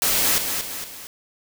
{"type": "noise with echo", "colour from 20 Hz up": "white", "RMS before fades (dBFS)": -20, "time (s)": [0.02, 0.38], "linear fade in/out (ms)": 0, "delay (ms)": 230, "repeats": 3, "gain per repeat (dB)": -6, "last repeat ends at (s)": 1.07, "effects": []}